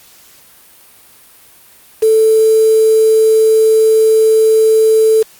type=tone with quantisation; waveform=sine; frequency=440 Hz; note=A4; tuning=in tune; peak=-6 dBFS; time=2.02-5.23 s; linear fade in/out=10 ms; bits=4; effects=white hiss -43 dBFS RMS until 5.39 s + Opus 48 kbps